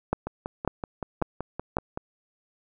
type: two click trains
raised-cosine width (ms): 1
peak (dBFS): -17 / -9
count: 10 / 4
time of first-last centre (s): 0.27-1.975 / 0.13-1.769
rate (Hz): 5.28 / 1.83
effects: none